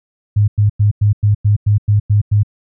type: tone bursts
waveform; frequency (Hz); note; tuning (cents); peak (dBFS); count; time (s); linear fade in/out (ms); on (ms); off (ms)
sine; 103.83; G#2; 0; -8; 10; 0.36-2.433; 10; 120; 97
effects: none